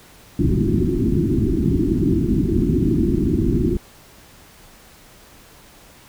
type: low-pass noise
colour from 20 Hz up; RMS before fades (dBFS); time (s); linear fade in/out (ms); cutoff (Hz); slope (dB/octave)
white; -18; 0.39-3.77; 2; 370; 96
effects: pink hiss -47 dBFS RMS until 6.08 s